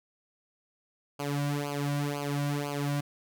sawtooth tone with flanger, 143.8 Hz, D3, 36 cents flat, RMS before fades -31 dBFS, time 1.19-3.01 s, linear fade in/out 10 ms, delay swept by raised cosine 0.53 to 2.43 ms, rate 2 Hz, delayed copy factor -0.9, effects none

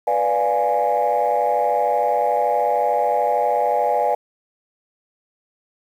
sine chord, B diminished seventh, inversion none, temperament equal, 493.9 / 587.3 / 698.5 / 830.6 Hz, B4 / D5 / F5 / Ab5, 0 / 0 / 0 / 0 cents, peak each -22 / -21 / -21 / -19 dBFS, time 0.07-4.15 s, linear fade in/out 5 ms, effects tanh soft clip ceiling -10 dBFS + 8-bit

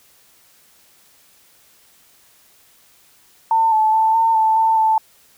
sine tone with pitch steps, 899 / 870 / 884 / 904 / 881 / 892 / 880 Hz, A5 / A5 / A5 / A5 / A5 / A5 / A5, +37 / -20 / +8 / +47 / +2 / +23 / 0 cents, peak -12 dBFS, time 3.51-4.98 s, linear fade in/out 2 ms, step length 210 ms, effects white hiss -53 dBFS RMS until 5.37 s

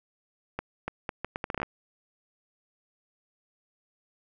accelerating click train, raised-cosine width 0.5 ms, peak -16 dBFS, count 12, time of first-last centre 0.59-1.63 s, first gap 290 ms, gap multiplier 0.73, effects none

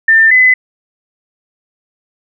sine tone pair in turn, 1794 / 2018 Hz, A6 / B6, +33 / +37 cents, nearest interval major second, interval 204 cents, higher second, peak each -4 dBFS, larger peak neither, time 0.08-0.31 / 0.31-0.54 s, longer neither, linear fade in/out 5 ms, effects none

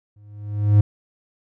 triangle tone with exponential growth, 103.83 Hz, G#2, in tune, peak -6 dBFS, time 0.16-0.81 s, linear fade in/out 5 ms, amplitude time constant 140 ms, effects none

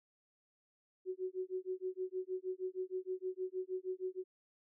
sine tone with tremolo, 371.5 Hz, F#4, 7 cents sharp, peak -34 dBFS, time 1.05-4.24 s, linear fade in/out 50 ms, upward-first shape sine, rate 6.4 Hz, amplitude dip 100%, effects none

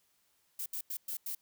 violet noise bursts at uneven times, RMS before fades -38 dBFS, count 5, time 0.59-0.66 / 0.73-0.81 / 0.9-0.97 / 1.08-1.17 / 1.26-1.35 s, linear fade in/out 5 ms, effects white hiss -73 dBFS RMS until 1.41 s

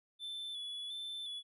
triangle tone with vibrato, 3473 Hz, A7, 23 cents flat, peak -39 dBFS, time 0.19-1.43 s, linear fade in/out 50 ms, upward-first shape square, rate 1.4 Hz, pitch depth 31 cents each way, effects resampled to 32000 Hz

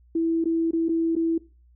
sine tone with dropouts, 329.3 Hz, E4, 2 cents flat, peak -20 dBFS, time 0.15-1.38 s, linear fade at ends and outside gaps 5 ms, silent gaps 0.442-0.455 / 0.71-0.732 / 0.885-0.891 / 1.154-1.163 s, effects noise-tail reverb RT60 0.3 s tail -19 dB re dry + added 60 Hz sine -53 dBFS peak until 1.75 s

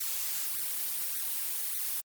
blue noise with flanger, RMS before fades -33 dBFS, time 0-2.01 s, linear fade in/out 10 ms, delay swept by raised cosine 0.49 to 5.49 ms, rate 1.7 Hz, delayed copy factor +0.85, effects Opus 48 kbps

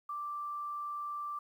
sine tone with quantisation, 1174.7 Hz, D6, in tune, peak -36 dBFS, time 0.09-1.39 s, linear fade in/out 5 ms, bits 11, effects none

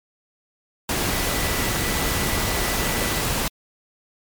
sine tone in noise, 1975.5 Hz, B6, in tune, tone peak -33 dBFS, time 1.11-3.21 s, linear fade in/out 2 ms, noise pink, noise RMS -23 dBFS, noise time 0.89-3.48 s, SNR -13 dB, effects MP3 96 kbps

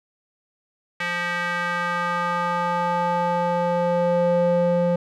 square tone with band-pass filter sweep, 174.61 Hz, F3, in tune, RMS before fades -22 dBFS, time 1-4.96 s, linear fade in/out 5 ms, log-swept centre 2000 to 420 Hz, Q 2.3, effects none

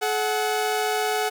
sawtooth tone pair together, 428.3 / 742 Hz, A4 / F#5, -47 / +5 cents, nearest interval minor seventh, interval 952 cents, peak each -21 dBFS, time 0.01-1.3 s, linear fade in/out 20 ms, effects none

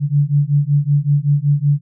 sine beating tone pair, 141.8 / 147.1 Hz, C#3 / D3, +40 / +3 cents, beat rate 5.3 Hz, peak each -15 / -15 dBFS, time 0-1.81 s, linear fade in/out 50 ms, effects none

